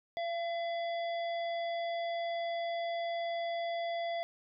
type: harmonic tone with a mistuned harmonic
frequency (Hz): 680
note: F5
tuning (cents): -46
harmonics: 1 / 3 / 5 / 7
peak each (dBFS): -33 / -44 / -47 / -55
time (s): 0.17-4.23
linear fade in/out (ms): 0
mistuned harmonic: 3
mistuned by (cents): -18
effects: none